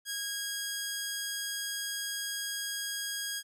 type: tone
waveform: 10% pulse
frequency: 1640 Hz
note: G#6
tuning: 22 cents flat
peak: -25 dBFS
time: 0.05-3.43 s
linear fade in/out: 50 ms
effects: none